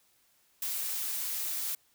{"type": "noise", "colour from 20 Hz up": "blue", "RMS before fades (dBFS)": -34, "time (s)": [0.62, 1.75], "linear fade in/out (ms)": 2, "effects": ["white hiss -68 dBFS RMS until 1.94 s"]}